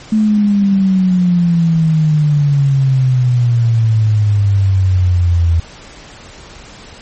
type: exponential sweep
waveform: sine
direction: down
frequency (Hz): 218.4 to 82.3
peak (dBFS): -8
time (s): 0.12-5.6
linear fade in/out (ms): 5
effects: pink hiss -36 dBFS RMS until 7.01 s + MP3 32 kbps